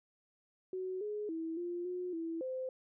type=tone with pitch steps; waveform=sine; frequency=372.5 / 419.3 / 325.4 / 349.2 / 360.7 / 329.2 / 517 Hz; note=F#4 / G#4 / E4 / F4 / F#4 / E4 / C5; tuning=+12 / +17 / -22 / 0 / -44 / -2 / -21 cents; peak=-36 dBFS; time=0.73-2.69 s; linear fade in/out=2 ms; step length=280 ms; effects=none